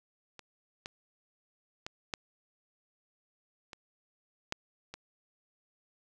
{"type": "clicks", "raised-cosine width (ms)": 0.2, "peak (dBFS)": [-29, -22, -21, -16, -27, -15, -25], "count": 7, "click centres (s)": [0.393, 0.859, 1.865, 2.138, 3.732, 4.524, 4.94], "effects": []}